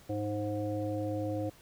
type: harmonic tone with a mistuned harmonic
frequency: 103.83 Hz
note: G#2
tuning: in tune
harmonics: 1 / 3 / 5 / 7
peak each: -36 / -35 / -36 / -43 dBFS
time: 0.09-1.5 s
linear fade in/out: 10 ms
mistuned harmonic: 5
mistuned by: +26 cents
effects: pink hiss -58 dBFS RMS until 1.61 s